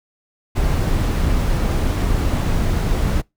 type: noise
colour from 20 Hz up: brown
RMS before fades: -18 dBFS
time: 0.55-3.22 s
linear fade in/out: 20 ms
effects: noise-tail reverb RT60 0.2 s tail -25 dB re dry